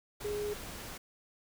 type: tone in noise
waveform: sine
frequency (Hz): 415.3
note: G#4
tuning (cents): 0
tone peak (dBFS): -33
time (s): 0.24-0.54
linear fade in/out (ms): 10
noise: pink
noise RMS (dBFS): -44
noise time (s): 0.2-0.98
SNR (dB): +8
effects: none